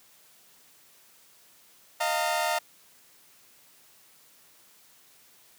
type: chord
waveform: sawtooth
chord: Eb suspended second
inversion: none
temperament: equal with one note detuned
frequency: 622.3 / 698.5 / 911.6 Hz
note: Eb5 / F5 / Bb5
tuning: 0 / 0 / -39 cents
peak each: -27 / -25 / -26 dBFS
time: 2-2.59 s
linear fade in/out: 10 ms
effects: white hiss -58 dBFS RMS until 5.58 s + high-pass 100 Hz 12 dB/octave